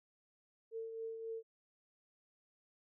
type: tone with tremolo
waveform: sine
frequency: 450.8 Hz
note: A4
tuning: 42 cents sharp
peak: -39 dBFS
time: 0.71-1.43 s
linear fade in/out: 50 ms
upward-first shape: triangle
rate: 3.7 Hz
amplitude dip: 50%
effects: none